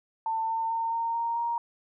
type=tone with pitch steps; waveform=sine; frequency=895 / 903.3 / 911.7 / 920.2 / 928.7 / 937.3 Hz; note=A5 / A5 / A#5 / A#5 / A#5 / A#5; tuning=+29 / +45 / -39 / -23 / -7 / +9 cents; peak=-26 dBFS; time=0.26-1.58 s; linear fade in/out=2 ms; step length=220 ms; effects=none